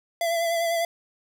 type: tone with vibrato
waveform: square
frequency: 673 Hz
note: E5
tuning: 36 cents sharp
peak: -23 dBFS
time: 0.21-0.85 s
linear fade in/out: 2 ms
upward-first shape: sine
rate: 10 Hz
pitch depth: 27 cents each way
effects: none